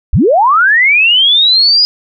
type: linear sweep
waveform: sine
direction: up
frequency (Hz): 32.7 to 4978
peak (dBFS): -5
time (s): 0.13-1.85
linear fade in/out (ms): 0
effects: none